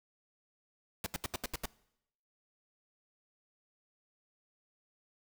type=noise bursts; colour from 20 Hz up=pink; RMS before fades=-36 dBFS; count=7; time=1.04-1.657 s; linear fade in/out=2 ms; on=23 ms; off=76 ms; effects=noise-tail reverb RT60 0.8 s tail -22 dB re dry